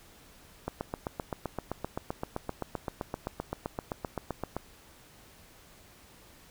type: click train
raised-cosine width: 1 ms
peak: -18 dBFS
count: 31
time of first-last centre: 0.68-4.566 s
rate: 7.72 Hz
effects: pink hiss -56 dBFS RMS until 6.5 s